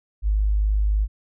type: tone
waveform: sine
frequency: 51.6 Hz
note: G#1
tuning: 10 cents flat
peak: -17 dBFS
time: 0.22-1.08 s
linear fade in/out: 50 ms
effects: none